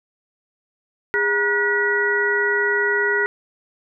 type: tone cluster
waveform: sine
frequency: 409.6 / 950 / 1455 / 1930 Hz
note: G#4 / A#5 / F#6 / B6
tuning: -24 / +33 / -29 / -40 cents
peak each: -22 / -29 / -21 / -21 dBFS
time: 1.14-3.26 s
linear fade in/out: 0 ms
effects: none